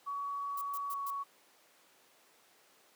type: tone with pitch glide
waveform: sine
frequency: 1128 to 1117.6 Hz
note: C#6 to C#6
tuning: +30 to +14 cents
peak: -35 dBFS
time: 0.06-1.24 s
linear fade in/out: 20 ms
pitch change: -16 cents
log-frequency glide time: 0.9-0.97 s
type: noise bursts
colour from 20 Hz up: violet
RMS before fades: -45 dBFS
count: 4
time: 0.57-1.106 s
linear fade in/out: 5 ms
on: 44 ms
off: 120 ms
effects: pink hiss -64 dBFS RMS until 2.95 s + high-pass 400 Hz 12 dB/octave